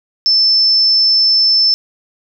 sine tone, 5290 Hz, E8, 5 cents sharp, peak -8 dBFS, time 0.26-1.74 s, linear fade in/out 0 ms, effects none

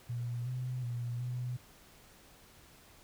sine tone with pitch steps, 120.2 / 126.6 / 120.2 / 124.1 Hz, B2 / B2 / B2 / B2, -46 / +43 / -46 / +9 cents, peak -34 dBFS, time 0.09-1.57 s, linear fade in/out 10 ms, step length 370 ms, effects pink hiss -59 dBFS RMS until 3.03 s

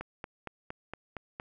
click train, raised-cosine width 0.5 ms, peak -23 dBFS, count 7, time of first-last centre 0.01-1.399 s, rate 4.32 Hz, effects none

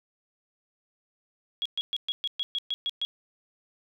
sine tone bursts, 3322 Hz, G#7, in tune, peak -26 dBFS, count 10, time 1.62-3.05 s, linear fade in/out 0 ms, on 35 ms, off 120 ms, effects none

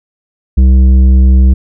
sine tone with tanh clipping, 64.7 Hz, C2, 19 cents flat, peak -4 dBFS, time 0.57-1.54 s, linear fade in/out 10 ms, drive 9 dB, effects none

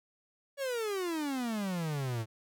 45% pulse exponential sweep, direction down, 571 to 107.4 Hz, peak -32 dBFS, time 0.57-2.26 s, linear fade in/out 50 ms, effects none

